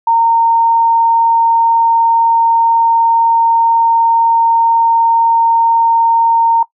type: tone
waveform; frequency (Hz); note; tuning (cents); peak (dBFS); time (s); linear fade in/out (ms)
sine; 919; A#5; -25; -7; 0.07-6.63; 5
effects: noise-tail reverb RT60 0.1 s tail -18 dB re dry